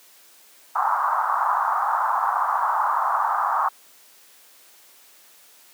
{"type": "band-pass noise", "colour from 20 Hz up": "pink", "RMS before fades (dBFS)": -22, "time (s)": [0.75, 3.69], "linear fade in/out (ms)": 10, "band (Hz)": [810, 1300], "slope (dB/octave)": 48, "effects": ["white hiss -52 dBFS RMS until 5.73 s", "high-pass 300 Hz 12 dB/octave"]}